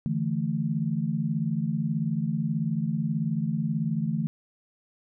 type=chord; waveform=sine; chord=D suspended second; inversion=none; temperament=just; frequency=146.83 / 165.19 / 220.2 Hz; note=D3 / E3 / A3; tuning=0 / +4 / +2 cents; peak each=-30 / -28 / -29 dBFS; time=0.06-4.27 s; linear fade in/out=0 ms; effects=none